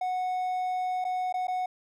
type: tone with dropouts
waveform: triangle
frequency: 736 Hz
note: F#5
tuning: 9 cents flat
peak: -25 dBFS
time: 0.01-1.66 s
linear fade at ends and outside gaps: 5 ms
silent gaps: 1.043-1.049 / 1.326-1.34 / 1.471-1.481 s
effects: none